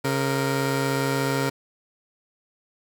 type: tone pair together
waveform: 15% pulse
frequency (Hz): 136.46 / 466.2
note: C#3 / A#4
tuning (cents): -27 / 0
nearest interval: octave + major sixth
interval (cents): 2127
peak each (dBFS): -17 / -21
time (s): 0.04-1.5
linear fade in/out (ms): 10
effects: none